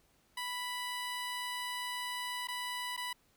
15% pulse tone with dropouts, 987.8 Hz, B5, in tune, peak -30 dBFS, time 0.37-3.13 s, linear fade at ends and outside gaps 5 ms, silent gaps 2.473-2.484 / 2.966-2.975 s, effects pink hiss -70 dBFS RMS until 3.36 s

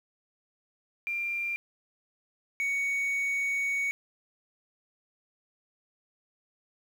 sine / triangle tone pair in turn, 2381 / 2233 Hz, D7 / C#7, +23 / +12 cents, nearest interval minor second, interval 111 cents, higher first, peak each -29 / -25 dBFS, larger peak second, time 1.07-1.56 / 2.6-3.91 s, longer second, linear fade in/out 0 ms, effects 9-bit

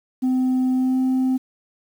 sine tone with pitch glide, 256.5 to 259.2 Hz, C4 to C4, -34 to -16 cents, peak -14 dBFS, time 0.22-1.38 s, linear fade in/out 20 ms, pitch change +18 cents, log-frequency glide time 0.73-1 s, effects tanh soft clip ceiling -16 dBFS + 8-bit

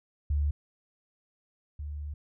sine tone pair in turn, 72.9 / 73.66 Hz, D2 / D2, -12 / +6 cents, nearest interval unison, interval 18 cents, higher second, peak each -24 / -34 dBFS, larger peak first, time 0.3-0.51 / 1.79-2.14 s, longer second, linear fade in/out 5 ms, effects none

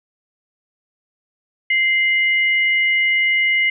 sine tone pair together, 2087 / 2915 Hz, C7 / F#7, -5 / -26 cents, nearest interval tritone, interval 579 cents, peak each -14 / -24 dBFS, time 1.7-3.7 s, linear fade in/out 5 ms, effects none

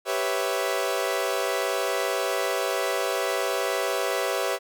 sawtooth chord, C# half-diminished seventh, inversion second, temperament equal, 392 / 493.9 / 554.4 / 659.3 Hz, G4 / B4 / C#5 / E5, 0 / 0 / 0 / 0 cents, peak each -26 dBFS, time 0.05-4.59 s, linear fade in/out 50 ms, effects none

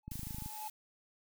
triangle tone with exponential growth, 857 Hz, A5, 46 cents flat, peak -37 dBFS, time 0.03-0.68 s, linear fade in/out 5 ms, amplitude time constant 140 ms
click train, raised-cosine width 5 ms, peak -31 dBFS, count 11, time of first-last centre 0.08-0.46 s, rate 26.3 Hz
blue noise, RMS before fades -47 dBFS, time 0.11-0.7 s, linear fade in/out 2 ms
effects none

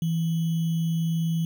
sine tone with sample-and-hold, 164.3 Hz, E3, 5 cents flat, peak -22 dBFS, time 0.02-1.45 s, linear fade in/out 2 ms, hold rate 3150 Hz, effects none

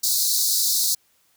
pink high-pass noise, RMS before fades -21 dBFS, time 0.03-0.95 s, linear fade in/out 10 ms, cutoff 3900 Hz, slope 96 dB/octave, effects white hiss -63 dBFS RMS until 1.36 s

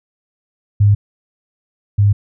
sine tone pair in turn, 102.4 / 101.86 Hz, G#2 / G#2, -24 / -33 cents, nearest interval unison, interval 9 cents, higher first, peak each -7 / -8 dBFS, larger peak first, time 0.8-0.95 / 1.98-2.13 s, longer neither, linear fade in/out 10 ms, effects none

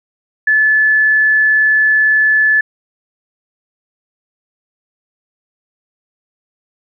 sine tone, 1731 Hz, A6, 29 cents flat, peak -8 dBFS, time 0.47-2.61 s, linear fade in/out 5 ms, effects none

